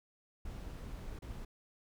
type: noise with dropouts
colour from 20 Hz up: brown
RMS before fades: -44 dBFS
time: 0.45-1.45 s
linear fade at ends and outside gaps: 5 ms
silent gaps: 1.19-1.221 s
effects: none